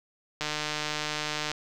click train, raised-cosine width 0.2 ms, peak -13 dBFS, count 168, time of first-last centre 0.41-1.516 s, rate 151 Hz, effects none

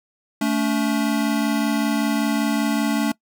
square tone pair together, 220 / 285.2 Hz, A3 / C#4, 0 / +49 cents, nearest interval major third, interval 449 cents, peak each -22 dBFS, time 0.41-3.12 s, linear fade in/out 5 ms, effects noise-tail reverb RT60 0.1 s tail -22 dB re dry

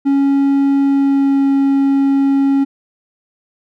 triangle tone with pitch glide, 277.2 to 275.1 Hz, C#4 to C#4, 0 to -13 cents, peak -8 dBFS, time 0.05-2.65 s, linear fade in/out 20 ms, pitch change -13 cents, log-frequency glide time 0.82-1.47 s, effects none

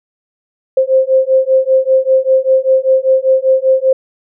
sine beating tone pair, 523.3 / 528.4 Hz, C5 / C5, 0 / +17 cents, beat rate 5.1 Hz, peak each -11 dBFS, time 0.77-3.93 s, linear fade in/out 5 ms, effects none

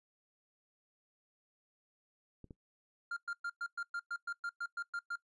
clicks, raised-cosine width 3 ms, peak -38 / -36 dBFS, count 2, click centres 2.443 / 2.508 s
triangle tone bursts, 1396.9 Hz, F6, in tune, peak -34 dBFS, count 13, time 3.11-5.158 s, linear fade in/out 5 ms, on 56 ms, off 110 ms
effects noise-tail reverb RT60 0.1 s tail -20 dB re dry + resampled to 24000 Hz

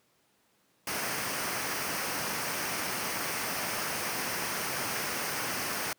pink noise with comb filter, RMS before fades -33 dBFS, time 0.87-5.93 s, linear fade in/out 2 ms, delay 0.27 ms, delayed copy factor -0.5, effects pink hiss -69 dBFS RMS until 5.98 s + high-pass 150 Hz 12 dB/octave

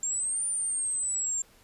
sine exponential two-way sweep, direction up then down, 7330 to 9270 to 7330 Hz, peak -27 dBFS, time 0.03-1.42 s, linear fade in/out 2 ms, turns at 0.46 s, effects pink hiss -59 dBFS RMS until 1.63 s + resampled to 32000 Hz

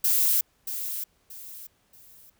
violet noise with echo, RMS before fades -22 dBFS, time 0.04-0.41 s, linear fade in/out 5 ms, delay 630 ms, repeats 3, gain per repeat -10 dB, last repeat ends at 2.3 s, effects pink hiss -67 dBFS RMS until 2.39 s

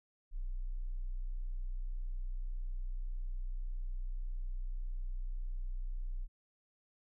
sine tone, 30.87 Hz, B0, in tune, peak -35 dBFS, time 0.31-6.28 s, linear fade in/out 50 ms, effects none

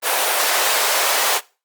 pink high-pass noise, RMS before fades -18 dBFS, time 0.02-1.41 s, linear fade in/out 50 ms, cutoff 520 Hz, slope 24 dB/octave, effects noise-tail reverb RT60 0.3 s tail -20 dB re dry + Opus 32 kbps

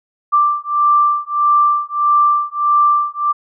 sine beating tone pair, 1177 / 1178.6 Hz, D6 / D6, +3 / +6 cents, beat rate 1.6 Hz, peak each -14 dBFS, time 0.32-3.33 s, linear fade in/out 20 ms, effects none

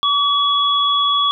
sine tone pair together, 1142 / 3370 Hz, D6 / G#7, -49 / +25 cents, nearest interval octave + perfect fifth, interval 1874 cents, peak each -16 dBFS, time 0.03-1.31 s, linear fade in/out 0 ms, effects none

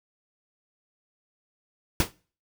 pink noise with exponential decay, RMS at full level -19 dBFS, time 2-2.12 s, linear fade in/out 1 ms, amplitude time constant 24 ms, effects noise-tail reverb RT60 0.4 s tail -22 dB re dry

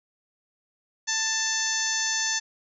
harmonic tone, 885 Hz, A5, 10 cents sharp, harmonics 1 / 2 / 3 / 4 / 5 / 6 / 7 / 8, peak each -38 / -29 / -39 / -35 / -34 / -33 / -28 / -35 dBFS, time 1.07-2.4 s, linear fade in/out 20 ms, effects none

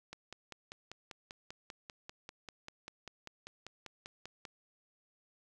click train, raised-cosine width 0.2 ms, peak -28 dBFS, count 23, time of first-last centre 0.13-4.452 s, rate 5.09 Hz, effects none

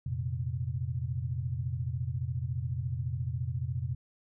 sine chord, F suspended fourth, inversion none, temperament equal, 87.31 / 116.54 / 130.81 Hz, F2 / Bb2 / C3, 0 / 0 / 0 cents, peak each -36 / -35 / -34 dBFS, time 0.06-3.95 s, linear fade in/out 5 ms, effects none

